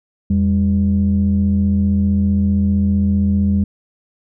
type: tone pair together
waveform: sine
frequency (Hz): 84.63 / 200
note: E2 / G3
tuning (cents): +46 / +35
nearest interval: octave + minor third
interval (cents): 1489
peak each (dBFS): -15 / -13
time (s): 0.3-3.64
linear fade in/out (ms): 5
effects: tanh soft clip ceiling -7 dBFS